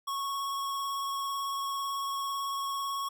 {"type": "tone with vibrato", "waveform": "square", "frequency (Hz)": 1104, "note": "C#6", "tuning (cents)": -7, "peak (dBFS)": -32, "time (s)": [0.07, 3.09], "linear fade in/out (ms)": 10, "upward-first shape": "triangle", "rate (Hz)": 18, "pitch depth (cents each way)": 22, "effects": []}